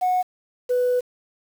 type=tone pair in turn; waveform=sine; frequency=733 / 495.8 Hz; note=F#5 / B4; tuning=-16 / +7 cents; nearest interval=perfect fifth; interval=677 cents; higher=first; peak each=-16 dBFS; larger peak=neither; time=0.01-0.23 / 0.69-1.01 s; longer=second; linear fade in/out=20 ms; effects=tanh soft clip ceiling -15 dBFS + 7-bit